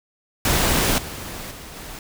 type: noise with level steps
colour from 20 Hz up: pink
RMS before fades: -19 / -33 / -38 / -36 dBFS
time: 0.45-1.99 s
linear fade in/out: 2 ms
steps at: 0.98 / 1.51 / 1.76 s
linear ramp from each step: 2 ms
effects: none